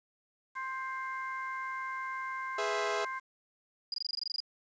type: harmonic tone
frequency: 526 Hz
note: C5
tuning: 9 cents sharp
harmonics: 2 / 3 / 4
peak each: -37 / -41 / -43 dBFS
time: 0.55-3.2 s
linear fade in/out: 20 ms
type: chord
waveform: sawtooth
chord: E major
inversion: first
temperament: equal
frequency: 415.3 / 493.9 / 659.3 Hz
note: G#4 / B4 / E5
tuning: 0 / 0 / 0 cents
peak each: -31 / -36 / -31 dBFS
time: 2.58-3.05 s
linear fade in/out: 5 ms
type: tone bursts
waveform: sine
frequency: 4873 Hz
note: D#8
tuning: 37 cents flat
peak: -32 dBFS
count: 12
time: 3.92-4.403 s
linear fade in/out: 2 ms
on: 21 ms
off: 21 ms
effects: resampled to 16000 Hz + 10-bit